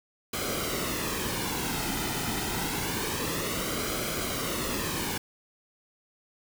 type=noise with flanger; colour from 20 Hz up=pink; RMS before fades=-31 dBFS; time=0.33-5.18 s; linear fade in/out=5 ms; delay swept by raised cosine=1.1 to 1.81 ms; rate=0.27 Hz; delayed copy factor=-0.6; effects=none